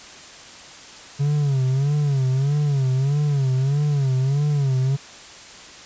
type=tone with vibrato; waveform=triangle; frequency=138.59 Hz; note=C#3; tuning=in tune; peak=-15 dBFS; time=1.19-4.97 s; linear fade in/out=20 ms; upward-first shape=sine; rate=1.6 Hz; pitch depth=120 cents each way; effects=white hiss -41 dBFS RMS until 5.85 s + resampled to 16000 Hz